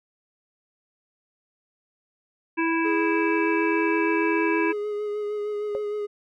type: harmonic tone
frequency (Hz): 329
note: E4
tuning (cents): -3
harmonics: 1 / 3 / 5 / 7 / 8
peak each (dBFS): -23 / -28 / -30 / -31 / -32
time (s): 2.57-4.73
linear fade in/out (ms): 20
type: tone with vibrato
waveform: triangle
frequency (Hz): 417.3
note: G#4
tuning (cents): +8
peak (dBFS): -24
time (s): 2.84-6.07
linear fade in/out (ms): 20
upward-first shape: sine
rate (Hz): 6.5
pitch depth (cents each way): 21
type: tone with exponential decay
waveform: sine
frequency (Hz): 540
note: C#5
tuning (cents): -45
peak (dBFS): -23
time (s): 5.75-5.84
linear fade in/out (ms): 0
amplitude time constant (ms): 18
effects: none